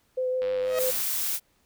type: tone with vibrato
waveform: sine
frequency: 510 Hz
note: C5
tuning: 44 cents flat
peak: -24 dBFS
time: 0.17-0.91 s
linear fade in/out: 10 ms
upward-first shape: triangle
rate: 6.3 Hz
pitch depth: 15 cents each way
type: click train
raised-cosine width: 0.3 ms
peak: -25 dBFS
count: 57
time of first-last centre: 0.42-1.003 s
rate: 96.1 Hz
type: tone with exponential growth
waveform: sawtooth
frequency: 633 Hz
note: D#5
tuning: 30 cents sharp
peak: -22 dBFS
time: 0.56-0.79 s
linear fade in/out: 1 ms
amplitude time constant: 50 ms
type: noise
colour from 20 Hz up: blue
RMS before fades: -28 dBFS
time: 0.77-1.4 s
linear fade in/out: 50 ms
effects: pink hiss -67 dBFS RMS until 1.65 s